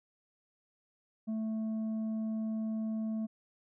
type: tone with tanh clipping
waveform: triangle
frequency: 220 Hz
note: A3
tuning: in tune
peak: -33 dBFS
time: 1.27-3.27 s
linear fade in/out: 20 ms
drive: 9 dB
effects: none